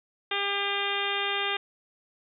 harmonic tone, 400.9 Hz, G4, 39 cents sharp, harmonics 1 / 2 / 3 / 4 / 5 / 6 / 7 / 8 / 9, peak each -35 / -35 / -35 / -35 / -35 / -35 / -35 / -35 / -35 dBFS, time 0.31-1.57 s, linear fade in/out 5 ms, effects none

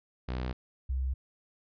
sawtooth / sine tone pair in turn, 62.7 / 65.25 Hz, B1 / C2, +27 / -4 cents, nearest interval minor second, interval 69 cents, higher second, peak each -28 dBFS, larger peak neither, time 0.28-0.53 / 0.89-1.14 s, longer neither, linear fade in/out 10 ms, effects resampled to 11025 Hz

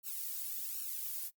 violet noise with flanger, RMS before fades -40 dBFS, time 0.03-1.31 s, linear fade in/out 50 ms, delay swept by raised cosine 0.71 to 1.91 ms, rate 1.3 Hz, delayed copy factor +0.9, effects noise-tail reverb RT60 0.1 s tail -21 dB re dry + Opus 48 kbps

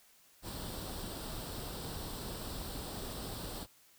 pink noise with comb filter, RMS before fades -42 dBFS, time 0.42-3.67 s, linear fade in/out 50 ms, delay 0.23 ms, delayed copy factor +0.6, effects white hiss -64 dBFS RMS until 3.98 s

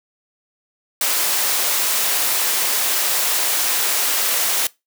white high-pass noise, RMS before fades -19 dBFS, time 1.01-4.67 s, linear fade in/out 2 ms, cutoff 430 Hz, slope 12 dB/octave, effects noise-tail reverb RT60 0.2 s tail -21 dB re dry

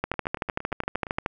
two click trains, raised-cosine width 0.5 ms, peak -10 / -21 dBFS, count 17 / 10, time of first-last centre 0.04-1.261 / 0.14-1.184 s, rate 13.1 / 8.62 Hz, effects none

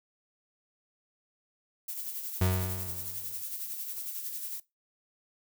violet noise with tremolo, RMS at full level -36 dBFS, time 1.88-4.6 s, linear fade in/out 5 ms, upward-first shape sine, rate 11 Hz, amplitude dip 45%
35% pulse tone with exponential decay, 92.6 Hz, F#2, 2 cents sharp, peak -21 dBFS, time 2.41-3.43 s, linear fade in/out 5 ms, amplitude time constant 220 ms
effects noise-tail reverb RT60 0.2 s tail -19 dB re dry

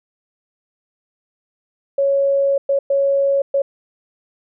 sine tone bursts at uneven times, 554.4 Hz, C#5, in tune, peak -13 dBFS, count 4, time 1.98-2.58 / 2.69-2.79 / 2.9-3.42 / 3.54-3.62 s, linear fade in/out 5 ms, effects none

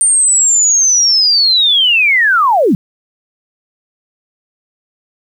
sine linear sweep, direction down, 8920 to 155.56 Hz, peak -7 dBFS, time 0.01-2.75 s, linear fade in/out 0 ms, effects 7-bit

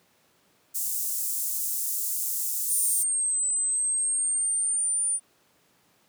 pink high-pass noise, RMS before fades -29 dBFS, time 0.74-3.04 s, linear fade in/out 20 ms, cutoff 7700 Hz, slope 24 dB/octave
sine exponential two-way sweep, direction down then up, 9360 to 8040 to 9360 Hz, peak -23 dBFS, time 2.67-5.2 s, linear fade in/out 50 ms, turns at 3.45 s
effects pink hiss -64 dBFS RMS until 6.08 s + high-pass 150 Hz 12 dB/octave

